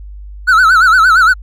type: tone with vibrato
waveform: triangle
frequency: 1400 Hz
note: F6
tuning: 4 cents sharp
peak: -3 dBFS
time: 0.47-1.34 s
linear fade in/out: 20 ms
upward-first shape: sine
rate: 8.7 Hz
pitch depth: 150 cents each way
effects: added 50 Hz sine -27 dBFS peak until 1.42 s